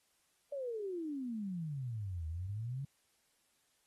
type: exponential two-way sweep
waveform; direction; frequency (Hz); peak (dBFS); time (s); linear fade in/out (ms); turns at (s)
sine; down then up; 582 to 77.78 to 142.9; -37; 0.52-2.85; 5; 2.27
effects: white hiss -75 dBFS RMS until 3.86 s + AAC 32 kbps